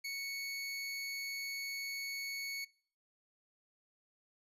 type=tone; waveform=25% pulse; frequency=2217 Hz; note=C#7; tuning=in tune; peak=-35 dBFS; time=0.04-2.65 s; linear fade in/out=10 ms; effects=noise-tail reverb RT60 0.5 s tail -23 dB re dry + resampled to 32000 Hz